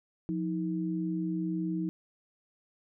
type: tone pair together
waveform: sine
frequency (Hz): 176.9 / 318.4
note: F3 / D#4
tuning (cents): +23 / +40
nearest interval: minor seventh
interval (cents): 1017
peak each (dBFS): -32 / -32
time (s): 0.29-1.89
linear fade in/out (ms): 0
effects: none